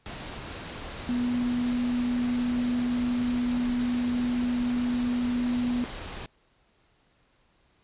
sine tone in noise, 244.6 Hz, B3, 16 cents flat, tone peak -24 dBFS, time 1.09-5.84 s, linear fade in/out 0 ms, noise pink, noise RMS -38 dBFS, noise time 0.06-6.26 s, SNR +11 dB, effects pink hiss -66 dBFS RMS until 7.83 s + resampled to 8000 Hz

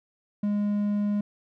triangle tone, 206.1 Hz, G#3, 13 cents flat, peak -21 dBFS, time 0.43-1.21 s, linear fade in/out 5 ms, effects none

